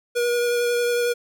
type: tone with vibrato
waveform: square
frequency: 480.3 Hz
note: B4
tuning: 48 cents flat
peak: -20 dBFS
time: 0.15-1.14 s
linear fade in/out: 20 ms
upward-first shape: triangle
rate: 11 Hz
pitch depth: 14 cents each way
effects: none